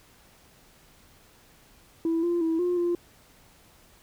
sine tone with pitch steps, 329.3 / 345.4 / 325.8 / 355.1 / 347.5 Hz, E4 / F4 / E4 / F4 / F4, -2 / -19 / -20 / +29 / -9 cents, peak -21 dBFS, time 2.05-2.95 s, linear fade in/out 2 ms, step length 180 ms, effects tanh soft clip ceiling -20 dBFS + pink hiss -57 dBFS RMS until 4.02 s

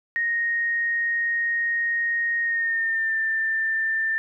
sine tone with pitch glide, 1864.7 to 1785.6 Hz, A#6 to A6, 0 to +25 cents, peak -21 dBFS, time 0.16-4.18 s, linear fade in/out 0 ms, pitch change -75 cents, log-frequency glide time 2.42-3.16 s, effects none

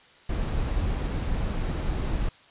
brown noise, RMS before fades -27 dBFS, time 0.29-2.29 s, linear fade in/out 5 ms, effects white hiss -54 dBFS RMS until 2.5 s + resampled to 8000 Hz

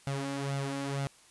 sawtooth tone with flanger, 138.59 Hz, C#3, in tune, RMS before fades -34 dBFS, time 0.07-1.07 s, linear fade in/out 0 ms, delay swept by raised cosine 1.4 to 3.8 ms, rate 2.1 Hz, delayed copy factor +0.6, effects white hiss -59 dBFS RMS until 1.3 s + resampled to 24000 Hz

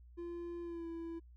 triangle tone with pitch glide, 344.2 to 332.5 Hz, F4 to E4, -25 to +15 cents, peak -39 dBFS, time 0.17-1.2 s, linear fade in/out 20 ms, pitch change -60 cents, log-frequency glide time 0.62-0.87 s, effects added 60 Hz sine -55 dBFS peak until 1.36 s

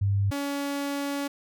sine / sawtooth tone pair in turn, 99.5 / 282.4 Hz, G2 / C#4, +26 / +32 cents, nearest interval octave + tritone, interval 1806 cents, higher second, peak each -21 / -24 dBFS, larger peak first, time 0.01-0.31 / 0.31-1.28 s, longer second, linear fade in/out 10 ms, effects none

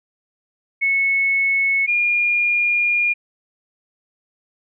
sine tone pair in turn, 2200 / 2420 Hz, C#7 / D#7, -14 / -49 cents, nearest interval major second, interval 165 cents, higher second, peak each -15 dBFS, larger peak neither, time 0.81-1.87 / 1.87-3.14 s, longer second, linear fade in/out 20 ms, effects none

